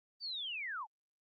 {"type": "linear sweep", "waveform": "sine", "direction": "down", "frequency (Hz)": [4699, 774], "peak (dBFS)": -38, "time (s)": [0.2, 0.87], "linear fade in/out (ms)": 50, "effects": ["Opus 24 kbps"]}